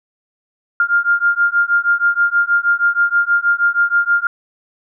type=beating tone pair; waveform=sine; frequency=1400 / 1406.3 Hz; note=F6 / F6; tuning=+4 / +12 cents; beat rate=6.3 Hz; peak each=-15 dBFS; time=0.8-4.27 s; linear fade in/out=2 ms; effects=none